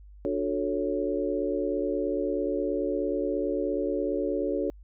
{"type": "chord", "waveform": "sine", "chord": "D major seventh", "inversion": "none", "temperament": "equal with one note detuned", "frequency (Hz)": [293.7, 363, 440, 554.4], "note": ["D4", "F#4", "A4", "C#5"], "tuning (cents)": [0, -33, 0, 0], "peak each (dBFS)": -31, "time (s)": [0.25, 4.7], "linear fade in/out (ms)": 0, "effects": ["added 50 Hz sine -46 dBFS peak until 4.83 s"]}